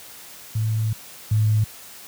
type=tone pair in turn; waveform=sine; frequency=110 / 107.67 Hz; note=A2 / A2; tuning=0 / -37 cents; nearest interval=unison; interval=37 cents; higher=first; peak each=-19 / -15 dBFS; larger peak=second; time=0.55-0.93 / 1.31-1.64 s; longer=first; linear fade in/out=5 ms; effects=white hiss -42 dBFS RMS until 2.07 s + high-pass 60 Hz 12 dB/octave